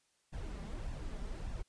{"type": "noise with flanger", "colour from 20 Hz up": "brown", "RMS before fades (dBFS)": -41, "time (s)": [0.32, 1.63], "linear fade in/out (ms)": 20, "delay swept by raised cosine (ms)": [1.1, 5.1], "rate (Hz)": 1.7, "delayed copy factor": 0.55, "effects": ["white hiss -75 dBFS RMS until 1.68 s", "resampled to 22050 Hz"]}